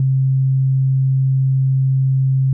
sine tone, 133.1 Hz, C3, 30 cents sharp, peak -12 dBFS, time 0-2.53 s, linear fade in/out 2 ms, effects none

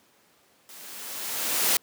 white noise with level ramp, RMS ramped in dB -46 to -21 dBFS, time 0.69-1.77 s, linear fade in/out 2 ms, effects pink hiss -61 dBFS RMS until 1.82 s + high-pass 200 Hz 12 dB/octave

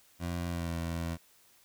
20% pulse tone with pitch glide, 86.7 to 83.75 Hz, F2 to E2, -12 to +28 cents, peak -28 dBFS, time 0.19-1.18 s, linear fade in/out 50 ms, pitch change -60 cents, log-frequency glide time 0.48-0.71 s, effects white hiss -63 dBFS RMS until 1.64 s

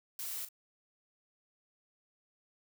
blue noise with echo, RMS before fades -40 dBFS, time 0.19-0.45 s, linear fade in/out 2 ms, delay 38 ms, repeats 1, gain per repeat -11 dB, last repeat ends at 0.488 s, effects none

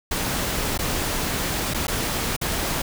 pink noise with dropouts, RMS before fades -25 dBFS, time 0.11-2.82 s, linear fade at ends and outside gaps 5 ms, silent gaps 0.777-0.789 / 1.738-1.744 / 1.87-1.88 / 2.365-2.413 s, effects none

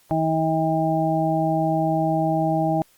harmonic tone, 160 Hz, D#3, 49 cents sharp, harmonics 1 / 2 / 4 / 5, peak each -24 / -24 / -24 / -24 dBFS, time 0.11-2.82 s, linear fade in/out 0 ms, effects white hiss -58 dBFS RMS until 2.97 s + Opus 48 kbps

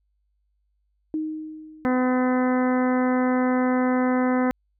sine tone with exponential decay, 311.5 Hz, D#4, 2 cents sharp, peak -22 dBFS, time 1.14-2.39 s, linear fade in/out 1 ms, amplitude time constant 270 ms
harmonic tone, 253.4 Hz, B3, 45 cents sharp, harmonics 1 / 2 / 3 / 4 / 5 / 6 / 7 / 8, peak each -20 / -26 / -30 / -32 / -34 / -36 / -37 / -38 dBFS, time 1.85-4.51 s, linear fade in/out 0 ms
effects added 50 Hz sine -67 dBFS peak until 4.79 s

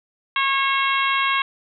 harmonic tone, 545 Hz, C#5, 29 cents flat, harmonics 2 / 3 / 4 / 5 / 6 / 7, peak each -21 / -26 / -24 / -26 / -28 / -32 dBFS, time 0.36-1.42 s, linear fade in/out 2 ms, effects none

